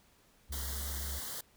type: tone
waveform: triangle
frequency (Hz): 69.2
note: C#2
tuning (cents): -2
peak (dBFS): -36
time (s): 0.49-1.2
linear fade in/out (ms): 20
type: band-stop noise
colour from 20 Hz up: white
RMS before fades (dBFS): -41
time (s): 0.52-1.41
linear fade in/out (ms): 5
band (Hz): 2100 to 3000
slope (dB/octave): 96
effects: pink hiss -66 dBFS RMS until 1.56 s